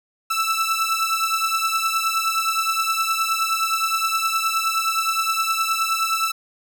sawtooth beating tone pair, 1318.5 / 1328.1 Hz, E6 / E6, 0 / +13 cents, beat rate 9.6 Hz, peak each -18 / -20 dBFS, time 0.3-6.32 s, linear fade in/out 10 ms, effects none

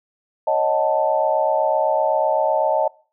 sine chord, D# half-diminished seventh, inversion third, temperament equal with one note detuned, 554.4 / 622.3 / 740 / 882.5 Hz, C#5 / D#5 / F#5 / A5, 0 / 0 / 0 / +5 cents, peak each -23 / -19 / -25 / -21 dBFS, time 0.47-2.88 s, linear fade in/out 5 ms, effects noise-tail reverb RT60 0.4 s tail -23 dB re dry

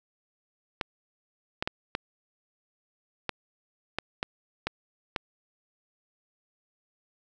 clicks, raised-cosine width 0.3 ms, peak -12 dBFS, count 9, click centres 0.812 / 1.625 / 1.675 / 1.951 / 3.293 / 3.986 / 4.229 / 4.67 / 5.162 s, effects none

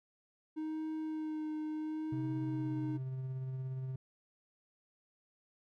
triangle tone with vibrato, 311.1 Hz, D#4, in tune, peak -34 dBFS, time 0.56-2.98 s, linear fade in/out 20 ms, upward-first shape sine, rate 0.73 Hz, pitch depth 17 cents each way
triangle tone with tremolo, 130.81 Hz, C3, in tune, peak -34 dBFS, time 2.12-3.96 s, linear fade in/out 5 ms, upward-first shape sine, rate 17 Hz, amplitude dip 25%
effects none

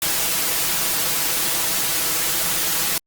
white noise with comb filter, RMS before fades -21 dBFS, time 0.02-2.98 s, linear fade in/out 2 ms, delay 6.1 ms, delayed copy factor +0.7, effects Opus 48 kbps

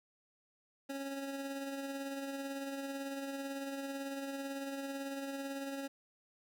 25% pulse tone with tremolo, 275 Hz, C#4, 14 cents flat, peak -34 dBFS, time 0.89-5.88 s, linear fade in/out 10 ms, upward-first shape sine, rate 18 Hz, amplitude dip 35%, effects none

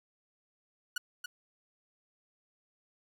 sawtooth tone with echo, 1463 Hz, F#6, 20 cents flat, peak -28 dBFS, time 0.96-0.98 s, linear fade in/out 5 ms, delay 280 ms, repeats 1, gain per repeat -6 dB, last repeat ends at 1.26 s, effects none

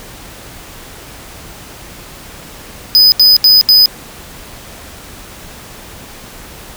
square tone bursts, 5000 Hz, D#8, 8 cents sharp, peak -4 dBFS, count 4, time 2.95-3.858 s, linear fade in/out 0 ms, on 170 ms, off 76 ms, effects pink hiss -33 dBFS RMS until 6.76 s

